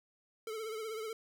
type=tone with vibrato; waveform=square; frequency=440 Hz; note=A4; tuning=in tune; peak=-39 dBFS; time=0.47-1.13 s; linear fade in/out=2 ms; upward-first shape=triangle; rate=16 Hz; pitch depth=69 cents each way; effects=none